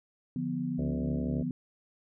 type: chord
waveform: sine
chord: B diminished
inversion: first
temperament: equal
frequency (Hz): 146.83 / 174.61 / 246.9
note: D3 / F3 / B3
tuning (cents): 0 / 0 / 0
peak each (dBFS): -37 / -35 / -32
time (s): 0.36-1.51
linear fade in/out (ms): 2
type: harmonic tone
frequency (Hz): 71.4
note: D2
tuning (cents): -48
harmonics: 1 / 2 / 4 / 5 / 6 / 7 / 8 / 9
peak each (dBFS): -37 / -40 / -43 / -44 / -45 / -45 / -46 / -47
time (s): 0.78-1.43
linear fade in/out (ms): 10
effects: none